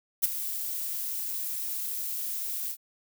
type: noise with ADSR envelope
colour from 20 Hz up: violet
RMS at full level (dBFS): -21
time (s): 0.22-2.77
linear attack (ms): 22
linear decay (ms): 20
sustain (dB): -12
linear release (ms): 66
effects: none